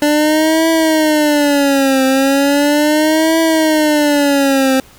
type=tone with vibrato; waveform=25% pulse; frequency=293.4 Hz; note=D4; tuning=2 cents flat; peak=-6 dBFS; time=0.02-4.8 s; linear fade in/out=2 ms; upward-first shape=triangle; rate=0.37 Hz; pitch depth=190 cents each way; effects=pink hiss -43 dBFS RMS until 4.98 s